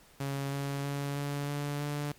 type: tone with pitch steps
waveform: sawtooth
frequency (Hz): 138.59 / 140.04 / 141.5 / 142.98 / 144.48 / 145.99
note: C#3 / C#3 / C#3 / D3 / D3 / D3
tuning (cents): 0 / +18 / +36 / -46 / -28 / -10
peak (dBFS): -28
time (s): 0.2-2.12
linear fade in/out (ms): 5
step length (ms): 320
effects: pink hiss -59 dBFS RMS until 2.18 s + MP3 96 kbps